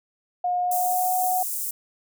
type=tone with pitch glide; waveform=sine; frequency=717 to 735.9 Hz; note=F5 to F#5; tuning=+45 to -10 cents; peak=-21 dBFS; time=0.44-1.43 s; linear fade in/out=5 ms; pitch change=+45 cents; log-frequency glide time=0.61-1.12 s
type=high-pass noise; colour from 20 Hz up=white; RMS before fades=-29 dBFS; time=0.71-1.71 s; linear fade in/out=5 ms; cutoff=7400 Hz; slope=24 dB/octave
effects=none